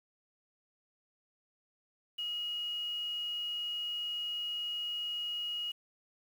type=tone with quantisation; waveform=sine; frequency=2887 Hz; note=F#7; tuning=43 cents flat; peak=-34 dBFS; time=2.18-5.72 s; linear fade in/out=10 ms; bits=9; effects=none